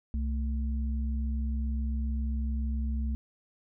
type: tone pair together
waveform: sine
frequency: 65.3 / 223.1 Hz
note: C2 / A3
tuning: -3 / +24 cents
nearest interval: octave + major sixth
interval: 2127 cents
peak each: -28 / -37 dBFS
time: 0.14-3.15 s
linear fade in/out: 0 ms
effects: none